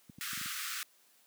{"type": "clicks", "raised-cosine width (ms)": 5, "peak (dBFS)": -31, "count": 6, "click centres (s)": [0.097, 0.185, 0.332, 0.376, 0.413, 0.459]}
{"type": "high-pass noise", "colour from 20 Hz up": "pink", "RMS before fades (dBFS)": -39, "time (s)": [0.21, 0.83], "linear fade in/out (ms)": 0, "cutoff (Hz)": 1200, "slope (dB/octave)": 96}
{"effects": ["white hiss -66 dBFS RMS until 1.26 s", "high-pass 200 Hz 12 dB/octave"]}